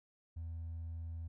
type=tone with hard clipping; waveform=triangle; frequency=82.41 Hz; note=E2; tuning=in tune; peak=-40 dBFS; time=0.36-1.28 s; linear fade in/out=10 ms; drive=2 dB; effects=none

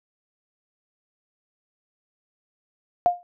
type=tone with exponential decay; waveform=sine; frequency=706 Hz; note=F5; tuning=19 cents sharp; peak=-11 dBFS; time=3.06-3.23 s; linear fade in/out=0 ms; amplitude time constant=35 ms; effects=none

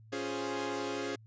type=chord; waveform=sawtooth; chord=Db major seventh; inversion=none; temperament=equal; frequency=277.2 / 349.2 / 415.3 / 523.3 Hz; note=Db4 / F4 / Ab4 / C5; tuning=0 / 0 / 0 / 0 cents; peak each=-35 / -37 / -34 / -38 dBFS; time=0.12-1.16 s; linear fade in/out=10 ms; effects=added 110 Hz sine -53 dBFS peak until 1.26 s + resampled to 16000 Hz

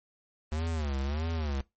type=tone with vibrato; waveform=square; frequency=74.7 Hz; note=D2; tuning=30 cents sharp; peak=-30 dBFS; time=0.52-1.61 s; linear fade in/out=0 ms; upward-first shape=sine; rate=1.6 Hz; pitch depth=180 cents each way; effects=noise-tail reverb RT60 0.2 s tail -22 dB re dry + MP3 32 kbps

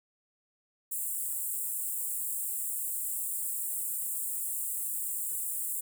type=high-pass noise; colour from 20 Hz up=pink; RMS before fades=-34 dBFS; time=0.91-5.81 s; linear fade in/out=10 ms; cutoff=7600 Hz; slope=96 dB/octave; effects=none

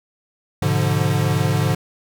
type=chord; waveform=square; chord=G# diminished seventh; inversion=none; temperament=equal with one note detuned; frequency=103.83 / 126.58 / 146.83 / 174.61 Hz; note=G#2 / B2 / D3 / F3; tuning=0 / +43 / 0 / 0 cents; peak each=-22 / -24 / -21 / -26 dBFS; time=0.62-1.75 s; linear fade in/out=5 ms; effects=none

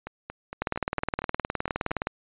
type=two click trains; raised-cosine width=0.5 ms; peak=-20 / -11 dBFS; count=9 / 29; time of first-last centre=0.07-1.909 / 0.62-2.071 s; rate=4.35 / 19.3 Hz; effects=resampled to 8000 Hz

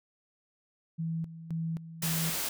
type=tone with tremolo; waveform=sine; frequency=163.6 Hz; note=E3; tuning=13 cents flat; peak=-30 dBFS; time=0.98-2.36 s; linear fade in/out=20 ms; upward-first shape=square; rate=1.9 Hz; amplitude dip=75%
type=noise; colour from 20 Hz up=white; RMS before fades=-33 dBFS; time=2.02-2.49 s; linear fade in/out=5 ms
effects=none

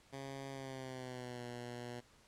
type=tone with pitch glide; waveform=10% pulse; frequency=136.3 to 121.43 Hz; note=C#3 to B2; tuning=-29 to -29 cents; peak=-36 dBFS; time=0.12-2.01 s; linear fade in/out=20 ms; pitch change=-200 cents; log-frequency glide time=0.5-1.44 s; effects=pink hiss -66 dBFS RMS until 2.27 s + low-pass 9000 Hz 12 dB/octave

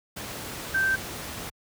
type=tone in noise; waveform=sine; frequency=1560 Hz; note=G6; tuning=9 cents flat; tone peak=-21 dBFS; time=0.74-0.96 s; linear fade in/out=10 ms; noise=pink; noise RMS=-36 dBFS; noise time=0.16-1.5 s; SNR=+12 dB; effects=high-pass 60 Hz 12 dB/octave

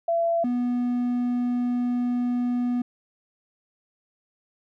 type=tone pair in turn; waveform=sine / triangle; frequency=674 / 244.6 Hz; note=E5 / B3; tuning=+38 / -16 cents; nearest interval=octave + tritone; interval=1754 cents; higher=first; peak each=-20 dBFS; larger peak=neither; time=0.08-0.44 / 0.44-2.82 s; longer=second; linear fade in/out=5 ms; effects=none

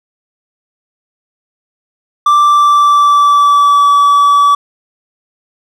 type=tone with pitch glide; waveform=triangle; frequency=1174.7 to 1147.2 Hz; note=D6 to D6; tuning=0 to -41 cents; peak=-3 dBFS; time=2.26-4.55 s; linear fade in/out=5 ms; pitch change=-41 cents; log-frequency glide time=2.41-3.9 s; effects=none

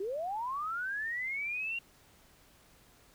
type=linear sweep; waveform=sine; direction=up; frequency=365.5 to 2786 Hz; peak=-33 dBFS; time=0-1.79 s; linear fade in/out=5 ms; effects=pink hiss -62 dBFS RMS until 3.14 s

